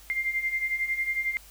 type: beating tone pair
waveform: sine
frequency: 2093 / 2104 Hz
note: C7 / C7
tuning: 0 / +9 cents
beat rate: 11 Hz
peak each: -32 / -27 dBFS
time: 0.1-1.37 s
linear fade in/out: 0 ms
effects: added 50 Hz sine -52 dBFS peak until 1.5 s + white hiss -52 dBFS RMS until 1.5 s